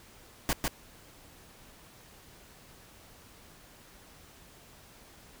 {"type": "noise with echo", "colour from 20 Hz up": "pink", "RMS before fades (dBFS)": -28, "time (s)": [0.49, 0.53], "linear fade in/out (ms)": 0, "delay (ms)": 150, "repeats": 1, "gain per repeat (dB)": -2, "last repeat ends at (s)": 0.68, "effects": ["pink hiss -55 dBFS RMS until 5.4 s"]}